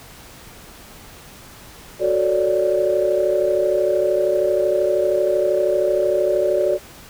sine chord, D major seventh, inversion first, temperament equal with one note detuned, 370 / 442.5 / 554.4 / 587.3 Hz, F#4 / A4 / C#5 / D5, 0 / +10 / 0 / 0 cents, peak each -20 / -24 / -23 / -18 dBFS, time 1.99-6.79 s, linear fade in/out 50 ms, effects tanh soft clip ceiling -6 dBFS + pink hiss -42 dBFS RMS until 7.09 s

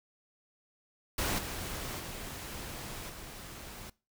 pink noise with level steps, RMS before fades -32 / -39 / -42 / -46 dBFS, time 1.18-3.9 s, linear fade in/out 5 ms, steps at 1.38 / 1.99 / 3.09 s, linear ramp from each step 10 ms, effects noise-tail reverb RT60 0.3 s tail -22 dB re dry

